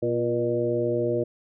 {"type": "harmonic tone with a mistuned harmonic", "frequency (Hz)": 120.2, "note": "B2", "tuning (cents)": -46, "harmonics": [1, 2, 3, 4, 5], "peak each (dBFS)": [-31, -33, -26, -27, -29], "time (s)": [0.02, 1.24], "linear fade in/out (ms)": 10, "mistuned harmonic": 3, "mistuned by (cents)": -41, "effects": []}